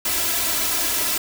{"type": "noise with comb filter", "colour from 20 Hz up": "white", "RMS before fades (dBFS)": -22, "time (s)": [0.05, 1.18], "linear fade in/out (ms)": 5, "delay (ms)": 3, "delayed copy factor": 0.8, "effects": []}